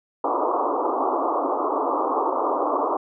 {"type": "band-pass noise", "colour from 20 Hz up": "white", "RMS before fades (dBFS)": -23, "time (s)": [0.24, 2.97], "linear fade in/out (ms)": 5, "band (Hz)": [270, 1200], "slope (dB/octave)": 96, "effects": []}